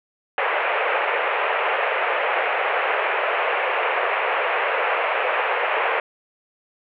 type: band-pass noise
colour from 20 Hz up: pink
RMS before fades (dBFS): -22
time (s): 0.38-6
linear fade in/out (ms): 2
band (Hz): 450 to 2700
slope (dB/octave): 48
effects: none